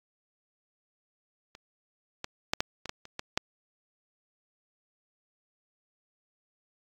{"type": "clicks", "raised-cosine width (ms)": 0.2, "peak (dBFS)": [-29, -17, -8, -8, -20, -16, -28, -17, -8], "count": 9, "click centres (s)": [1.551, 2.244, 2.535, 2.605, 2.857, 2.894, 3.054, 3.194, 3.375], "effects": ["AAC 64 kbps"]}